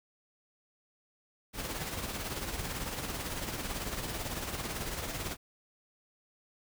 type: noise with tremolo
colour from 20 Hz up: pink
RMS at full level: -35 dBFS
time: 1.53-5.37 s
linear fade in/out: 50 ms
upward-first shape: triangle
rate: 18 Hz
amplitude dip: 55%
effects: none